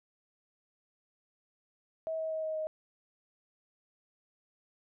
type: tone with pitch steps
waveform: sine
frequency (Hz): 643 / 638.6 / 634.1 / 629.8 / 625.4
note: E5 / D#5 / D#5 / D#5 / D#5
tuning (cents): -43 / +45 / +33 / +21 / +9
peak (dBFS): -32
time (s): 2.07-2.67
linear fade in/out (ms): 0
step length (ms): 120
effects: none